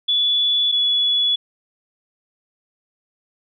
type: tone pair in turn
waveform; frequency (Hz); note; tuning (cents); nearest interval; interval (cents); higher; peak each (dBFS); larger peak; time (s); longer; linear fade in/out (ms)
sine; 3434 / 3406; A7 / G#7; -43 / +43; unison; 14; first; -15; neither; 0.08-0.72 / 0.72-1.36; neither; 10
effects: none